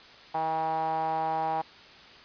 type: tone with band-pass filter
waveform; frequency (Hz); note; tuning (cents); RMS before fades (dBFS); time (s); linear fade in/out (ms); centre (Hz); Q
sawtooth; 160; D#3; +49; -29; 0.34-1.62; 10; 840; 8.5
effects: white hiss -50 dBFS RMS until 2.24 s + resampled to 11025 Hz